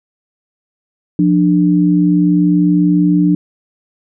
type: tone pair together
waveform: sine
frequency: 176.4 / 296.7 Hz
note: F3 / D4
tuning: +18 / +18 cents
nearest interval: major sixth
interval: 900 cents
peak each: -11 dBFS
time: 1.19-3.35 s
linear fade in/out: 2 ms
effects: none